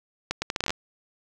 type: accelerating click train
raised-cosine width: 0.2 ms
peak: -9 dBFS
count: 10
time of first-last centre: 0.31-0.705 s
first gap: 110 ms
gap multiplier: 0.74
effects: none